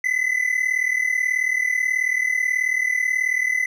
triangle tone pair together, 1995.6 / 2034 Hz, B6 / C7, +17 / -50 cents, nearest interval unison, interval 33 cents, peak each -20 dBFS, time 0.04-3.66 s, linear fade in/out 5 ms, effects none

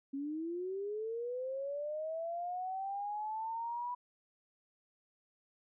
sine linear sweep, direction up, 270 to 986 Hz, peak -36 dBFS, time 0.13-3.95 s, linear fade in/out 10 ms, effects none

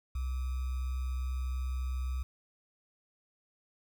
sine tone with sample-and-hold, 64.1 Hz, C2, 35 cents flat, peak -31 dBFS, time 0.15-2.23 s, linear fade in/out 5 ms, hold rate 1225 Hz, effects none

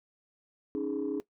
sine chord, C# suspended second, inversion none, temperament equal with one note detuned, 277.2 / 309.9 / 415.3 Hz, C#4 / D#4 / G#4, 0 / -7 / 0 cents, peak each -33 dBFS, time 0.75-1.2 s, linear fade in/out 0 ms, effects noise-tail reverb RT60 0.1 s tail -18 dB re dry + tanh soft clip ceiling -24 dBFS

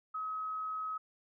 sine tone, 1275 Hz, D#6, 42 cents sharp, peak -35 dBFS, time 0.14-0.98 s, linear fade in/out 10 ms, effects none

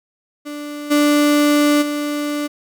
35% pulse tone with level steps, 293.7 Hz, D4, in tune, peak -25 / -10 / -18 dBFS, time 0.45-2.48 s, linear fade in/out 20 ms, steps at 0.9 / 1.81 s, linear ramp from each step 20 ms, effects none

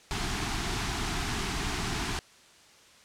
pink band-stop noise, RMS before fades -31 dBFS, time 0.11-2.19 s, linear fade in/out 0 ms, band 430 to 670 Hz, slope 96 dB/octave, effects white hiss -56 dBFS RMS until 3.04 s + low-pass 7000 Hz 12 dB/octave

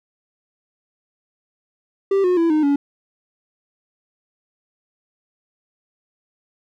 triangle tone with pitch steps, 392 / 361.5 / 333.5 / 307.6 / 283.7 Hz, G4 / F#4 / E4 / D#4 / C#4, 0 / -40 / +20 / -20 / +40 cents, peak -12 dBFS, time 2.11-2.76 s, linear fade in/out 5 ms, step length 130 ms, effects none

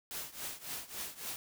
white noise with tremolo, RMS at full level -39 dBFS, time 0.11-1.36 s, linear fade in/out 0 ms, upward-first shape triangle, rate 3.6 Hz, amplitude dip 90%, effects none

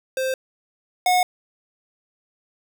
square tone pair in turn, 523.3 / 727.4 Hz, C5 / F#5, 0 / -30 cents, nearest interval tritone, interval 570 cents, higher second, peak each -22 / -16 dBFS, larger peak second, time 0.17-0.34 / 1.06-1.23 s, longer neither, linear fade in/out 2 ms, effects none

